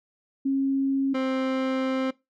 sine / 30% pulse tone pair in turn, 271.5 / 262.6 Hz, C#4 / C4, -36 / +6 cents, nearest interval minor second, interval 58 cents, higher first, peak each -21 dBFS, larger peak neither, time 0.45-1.14 / 1.14-2.11 s, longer second, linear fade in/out 10 ms, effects noise-tail reverb RT60 0.2 s tail -20 dB re dry + low-pass 3000 Hz 12 dB/octave

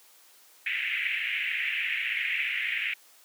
pink band-pass noise, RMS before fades -30 dBFS, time 0.66-2.94 s, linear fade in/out 5 ms, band 1900 to 2700 Hz, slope 48 dB/octave, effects white hiss -57 dBFS RMS until 3.24 s + high-pass 400 Hz 12 dB/octave

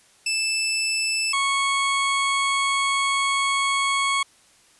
20% pulse tone pair in turn, 2637 / 1103.9 Hz, E7 / C#6, 0 / -8 cents, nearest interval octave + minor third, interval 1508 cents, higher first, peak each -17 / -15 dBFS, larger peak second, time 0.26-1.33 / 1.33-4.23 s, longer second, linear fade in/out 5 ms, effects white hiss -56 dBFS RMS until 4.79 s + resampled to 24000 Hz

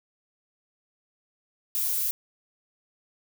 violet noise, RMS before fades -27 dBFS, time 1.75-2.11 s, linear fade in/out 0 ms, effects none

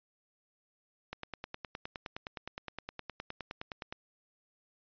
click train, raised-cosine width 0.3 ms, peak -23 dBFS, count 28, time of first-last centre 1.13-3.925 s, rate 9.66 Hz, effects resampled to 11025 Hz

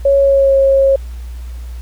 sine tone with pitch glide, 554.4 to 543.3 Hz, C#5 to C#5, 0 to -35 cents, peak -7 dBFS, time 0.05-0.96 s, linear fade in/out 5 ms, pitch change -35 cents, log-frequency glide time 0.18-0.55 s, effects added 60 Hz sine -24 dBFS peak until 1.81 s + pink hiss -45 dBFS RMS until 1.81 s

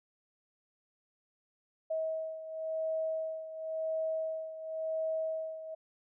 sine beating tone pair, 639 / 639.94 Hz, D#5 / D#5, +46 / +49 cents, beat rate 0.94 Hz, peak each -34 / -39 dBFS, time 1.9-5.75 s, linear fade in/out 10 ms, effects none

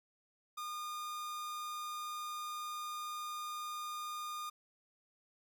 45% pulse tone, 1217 Hz, D#6, 39 cents flat, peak -40 dBFS, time 0.57-4.5 s, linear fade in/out 10 ms, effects none

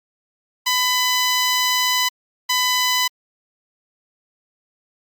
10% pulse tone bursts at uneven times, 1001 Hz, B5, 23 cents sharp, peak -8 dBFS, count 2, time 0.66-2.09 / 2.49-3.08 s, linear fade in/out 10 ms, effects Opus 48 kbps

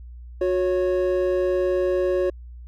triangle tone pair together, 363.7 / 554.4 Hz, F#4 / C#5, -30 / 0 cents, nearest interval perfect fifth, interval 730 cents, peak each -19 / -21 dBFS, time 0.41-2.3 s, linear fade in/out 5 ms, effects added 60 Hz sine -37 dBFS peak until 2.67 s

